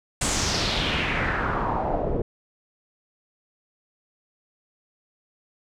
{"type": "noise with low-pass filter sweep", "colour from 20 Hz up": "pink", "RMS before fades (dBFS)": -25, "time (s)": [0.21, 2.22], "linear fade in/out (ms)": 5, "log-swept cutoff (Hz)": [8500, 470], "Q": 3, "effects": []}